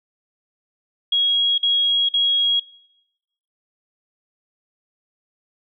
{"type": "tone bursts", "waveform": "sine", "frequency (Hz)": 3301, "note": "G#7", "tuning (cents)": -11, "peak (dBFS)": -15, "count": 3, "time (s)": [1.12, 2.598], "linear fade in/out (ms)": 5, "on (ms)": 460, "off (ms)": 49, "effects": ["noise-tail reverb RT60 1.0 s tail -25 dB re dry"]}